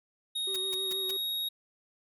square tone with pitch glide, 3742 to 3768 Hz, A#7 to A#7, +6 to +18 cents, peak -31 dBFS, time 0.35-1.49 s, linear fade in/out 10 ms, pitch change +12 cents, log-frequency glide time 0.59-1.18 s
triangle tone with vibrato, 382.5 Hz, G4, 42 cents flat, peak -37 dBFS, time 0.47-1.17 s, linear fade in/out 5 ms, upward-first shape sine, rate 6.3 Hz, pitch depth 35 cents each way
white noise bursts, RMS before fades -40 dBFS, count 4, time 0.54-1.112 s, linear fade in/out 5 ms, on 23 ms, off 160 ms
effects none

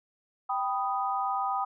sine chord, G augmented, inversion none, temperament equal, 784 / 987.8 / 1244.5 Hz, G5 / B5 / D#6, 0 / 0 / 0 cents, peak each -30 / -33 / -31 dBFS, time 0.49-1.65 s, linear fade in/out 10 ms, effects none

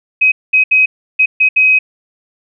sine tone bursts at uneven times, 2530 Hz, D#7, 28 cents sharp, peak -6 dBFS, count 6, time 0.21-0.32 / 0.53-0.64 / 0.71-0.86 / 1.19-1.26 / 1.4-1.49 / 1.56-1.79 s, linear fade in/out 10 ms, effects none

